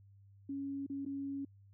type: tone with dropouts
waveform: sine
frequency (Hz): 277.2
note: C#4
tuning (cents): 0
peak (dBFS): -37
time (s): 0.49-1.45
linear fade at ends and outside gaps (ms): 5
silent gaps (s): 0.865-0.898 / 1.051-1.061
effects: added 99 Hz sine -58 dBFS peak until 1.73 s